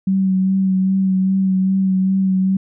sine tone with vibrato, 190 Hz, F#3, 46 cents sharp, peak -13 dBFS, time 0.07-2.57 s, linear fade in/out 5 ms, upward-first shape sine, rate 2.5 Hz, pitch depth 21 cents each way, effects none

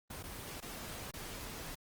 pink noise with dropouts, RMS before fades -45 dBFS, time 0.1-1.75 s, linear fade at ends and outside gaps 5 ms, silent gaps 0.228-0.237 / 0.604-0.623 / 1.111-1.137 s, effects Opus 24 kbps

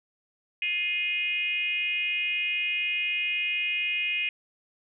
sine tone with frequency modulation, 2489 Hz, D#7, in tune, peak -25 dBFS, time 0.62-4.29 s, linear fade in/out 2 ms, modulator 375 Hz, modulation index 0.85, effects none

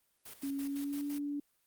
white noise with tremolo, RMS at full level -48 dBFS, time 0.25-1.19 s, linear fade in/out 10 ms, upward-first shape square, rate 5.9 Hz, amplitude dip 70%
sine tone with pitch glide, 277.2 to 288.3 Hz, C#4 to D4, 0 to -32 cents, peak -34 dBFS, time 0.43-1.4 s, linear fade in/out 5 ms, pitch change +68 cents, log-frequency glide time 0.58-1.09 s
effects white hiss -75 dBFS RMS until 1.66 s + Opus 32 kbps

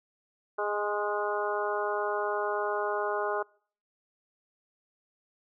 harmonic tone with a mistuned harmonic, 207 Hz, G#3, 5 cents flat, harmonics 2 / 3 / 4 / 5 / 6 / 7, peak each -32 / -34 / -35 / -36 / -37 / -37 dBFS, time 0.58-3.43 s, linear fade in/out 10 ms, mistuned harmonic 5, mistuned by +17 cents, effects noise-tail reverb RT60 0.5 s tail -25 dB re dry

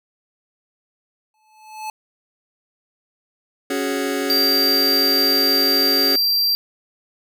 square tone with exponential growth, 865 Hz, A5, 30 cents flat, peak -25 dBFS, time 1.34-1.9 s, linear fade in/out 2 ms, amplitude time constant 120 ms
sawtooth chord, C# suspended fourth, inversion none, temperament just, 277.2 / 369.6 / 415.8 Hz, C#4 / F#4 / G#4, 0 / -2 / +2 cents, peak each -19 / -22 / -21 dBFS, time 3.7-6.16 s, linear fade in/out 5 ms
square tone, 4716 Hz, D8, 6 cents sharp, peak -16 dBFS, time 4.3-6.55 s, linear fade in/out 0 ms
effects none

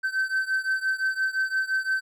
triangle beating tone pair, 1540 / 1545.8 Hz, G6 / G6, -31 / -25 cents, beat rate 5.8 Hz, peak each -24 / -26 dBFS, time 0.03-2.01 s, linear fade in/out 20 ms, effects none

